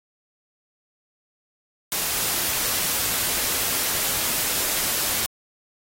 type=noise; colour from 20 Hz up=white; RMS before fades=-24 dBFS; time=1.92-5.26 s; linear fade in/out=0 ms; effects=AAC 48 kbps